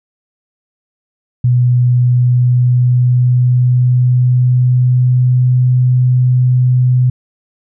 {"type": "tone with pitch glide", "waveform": "sine", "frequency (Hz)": [123.47, 125.99], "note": ["B2", "B2"], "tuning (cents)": [0, 35], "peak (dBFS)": -7, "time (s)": [1.44, 7.1], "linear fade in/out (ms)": 5, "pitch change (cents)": 35, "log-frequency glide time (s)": [1.91, 5.65], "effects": []}